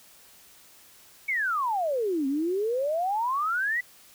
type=exponential two-way sweep; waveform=sine; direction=down then up; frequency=2282 to 263.5 to 2009 Hz; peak=-24 dBFS; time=1.28-3.81 s; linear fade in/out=10 ms; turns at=2.27 s; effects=white hiss -54 dBFS RMS until 4.14 s